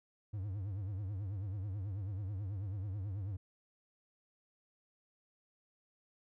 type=tone with vibrato; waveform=triangle; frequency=98.8 Hz; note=G2; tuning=14 cents sharp; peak=-35 dBFS; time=0.33-3.37 s; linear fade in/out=10 ms; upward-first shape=triangle; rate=9.2 Hz; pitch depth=170 cents each way; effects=none